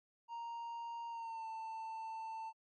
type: tone with pitch glide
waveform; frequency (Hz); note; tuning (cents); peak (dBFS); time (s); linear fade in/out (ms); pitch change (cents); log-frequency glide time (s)
triangle; 932.3 to 891.7; A#5 to A5; 0 to +23; -40; 0.28-2.53; 50; -77; 1.09-1.46
effects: MP3 32 kbps